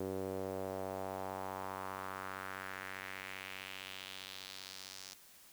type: tone with band-pass filter sweep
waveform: sawtooth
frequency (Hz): 95.2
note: F#2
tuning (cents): +50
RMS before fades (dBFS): -44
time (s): 0-5.14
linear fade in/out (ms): 5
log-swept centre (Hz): 410 to 5700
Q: 2.1
effects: white hiss -60 dBFS RMS until 5.52 s